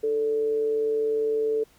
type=tone with amplitude modulation; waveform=sine; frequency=440 Hz; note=A4; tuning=in tune; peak=-20 dBFS; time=0.03-1.64 s; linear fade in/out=10 ms; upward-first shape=sine; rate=137 Hz; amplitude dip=35%; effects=pink hiss -59 dBFS RMS until 1.78 s